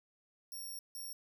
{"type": "tone bursts at uneven times", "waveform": "5% pulse", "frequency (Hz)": 5560, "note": "F8", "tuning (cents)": -9, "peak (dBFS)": -37, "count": 2, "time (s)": [[0.52, 0.79], [0.95, 1.13]], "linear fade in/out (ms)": 2, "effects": []}